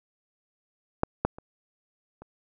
clicks, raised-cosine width 1 ms, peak -8 / -8 / -28 / -30 dBFS, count 4, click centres 1.034 / 1.25 / 1.385 / 2.22 s, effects none

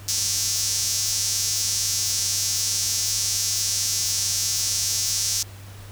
sawtooth tone with high-pass filter, 224.5 Hz, A3, 35 cents sharp, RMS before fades -24 dBFS, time 0.08-5.43 s, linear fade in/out 5 ms, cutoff 5800 Hz, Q 3.2, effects added 99 Hz sine -39 dBFS peak until 5.91 s + pink hiss -46 dBFS RMS until 5.91 s

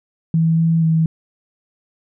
sine tone with pitch steps, 163 / 164.3 / 161.3 Hz, E3 / E3 / E3, -19 / -5 / -37 cents, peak -12 dBFS, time 0.34-1.06 s, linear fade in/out 2 ms, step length 240 ms, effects none

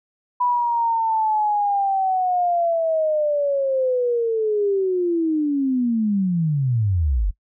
sine linear sweep, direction down, 987.8 to 41.99 Hz, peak -17 dBFS, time 0.4-7.31 s, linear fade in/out 10 ms, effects noise-tail reverb RT60 0.1 s tail -20 dB re dry

